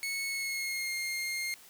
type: tone with pitch glide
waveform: sawtooth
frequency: 2201 to 2127 Hz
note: C#7 to C7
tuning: -13 to +28 cents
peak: -29 dBFS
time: 0.03-1.54 s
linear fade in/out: 0 ms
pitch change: -59 cents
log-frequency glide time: 0.26-0.94 s
effects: white hiss -55 dBFS RMS until 1.69 s